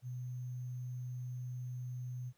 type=tone with sample-and-hold; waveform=sine; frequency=124.4 Hz; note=B2; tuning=13 cents sharp; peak=-39 dBFS; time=0.02-2.33 s; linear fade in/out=50 ms; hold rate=6300 Hz; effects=pink hiss -75 dBFS RMS until 2.37 s